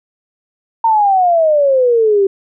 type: exponential sweep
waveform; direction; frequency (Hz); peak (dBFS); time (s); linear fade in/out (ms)
sine; down; 923 to 384.2; -8; 0.84-2.27; 5
effects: none